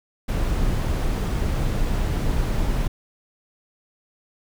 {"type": "noise", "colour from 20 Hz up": "brown", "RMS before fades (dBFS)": -22, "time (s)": [0.28, 2.88], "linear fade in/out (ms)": 10, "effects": []}